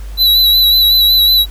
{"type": "tone with vibrato", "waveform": "square", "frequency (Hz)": 3951, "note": "B7", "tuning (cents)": 0, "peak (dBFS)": -7, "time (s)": [0.17, 1.46], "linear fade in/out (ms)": 50, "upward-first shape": "sine", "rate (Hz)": 5.4, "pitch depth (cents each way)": 37, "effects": ["added 50 Hz sine -23 dBFS peak until 1.5 s", "pink hiss -41 dBFS RMS until 1.5 s"]}